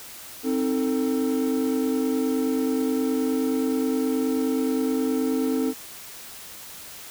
triangle chord, A diminished, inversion first, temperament equal with one note detuned, 261.6 / 311.1 / 445.1 Hz, C4 / Eb4 / A4, 0 / 0 / +20 cents, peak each -21 / -26 / -25 dBFS, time 0.43-5.74 s, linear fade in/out 50 ms, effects tanh soft clip ceiling -11 dBFS + white hiss -41 dBFS RMS until 7.1 s

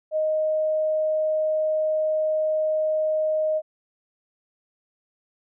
sine tone, 622.3 Hz, D#5, in tune, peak -20 dBFS, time 0.11-3.62 s, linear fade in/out 50 ms, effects none

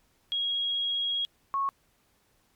sine tone pair in turn, 3295 / 1099.6 Hz, G#7 / C#6, -14 / -14 cents, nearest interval octave + perfect fifth, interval 1900 cents, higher first, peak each -26 / -25 dBFS, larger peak second, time 0.32-1.25 / 1.54-1.69 s, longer first, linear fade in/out 0 ms, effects pink hiss -68 dBFS RMS until 2.55 s + MP3 96 kbps

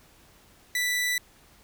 sawtooth tone, 1975.5 Hz, B6, in tune, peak -21 dBFS, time 0.75-1.18 s, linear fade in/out 2 ms, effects pink hiss -57 dBFS RMS until 1.63 s

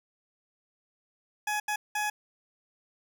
20% pulse tone bursts at uneven times, 841 Hz, G#5, 22 cents sharp, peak -23 dBFS, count 3, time 1.47-1.6 / 1.68-1.76 / 1.95-2.1 s, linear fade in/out 5 ms, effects none

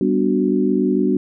sine chord, G major seventh, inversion none, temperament equal, 196 / 246.9 / 293.7 / 370 Hz, G3 / B3 / D4 / F#4, 0 / 0 / 0 / 0 cents, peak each -20 dBFS, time 0.01-1.17 s, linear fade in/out 2 ms, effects none

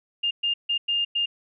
sine tone bursts at uneven times, 2815 Hz, F7, 13 cents sharp, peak -21 dBFS, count 5, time 0.23-0.31 / 0.43-0.54 / 0.69-0.78 / 0.88-1.05 / 1.15-1.26 s, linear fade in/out 10 ms, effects none

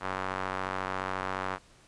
square tone with band-pass filter, 47.13 Hz, F#1, 33 cents sharp, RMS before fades -34 dBFS, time 0-1.59 s, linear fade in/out 50 ms, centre 1200 Hz, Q 1.5, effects pink hiss -59 dBFS RMS until 1.87 s + resampled to 22050 Hz

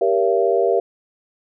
sine chord, G diminished seventh, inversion none, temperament just, 392 / 470.4 / 564.5 / 677.4 Hz, G4 / Bb4 / Db5 / Fb5, 0 / +16 / +31 / +47 cents, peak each -19 / -19 / -23 / -20 dBFS, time 0.01-0.8 s, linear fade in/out 5 ms, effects none

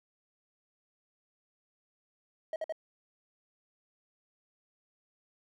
triangle tone bursts, 635 Hz, D#5, 35 cents sharp, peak -30 dBFS, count 3, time 2.53-2.724 s, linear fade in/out 2 ms, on 30 ms, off 52 ms, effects none

